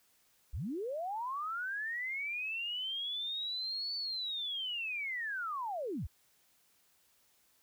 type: linear two-way sweep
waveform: sine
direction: up then down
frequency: 40.3 to 4525 to 40.3 Hz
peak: -35 dBFS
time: 0.53-6.07 s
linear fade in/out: 10 ms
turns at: 3.96 s
effects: white hiss -70 dBFS RMS until 7.62 s